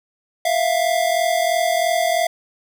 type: tone pair together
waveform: square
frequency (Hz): 659.3 / 702.3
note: E5 / F5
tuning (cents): 0 / +10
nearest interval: minor second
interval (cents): 110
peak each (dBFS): -20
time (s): 0.45-2.27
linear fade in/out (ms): 5
effects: none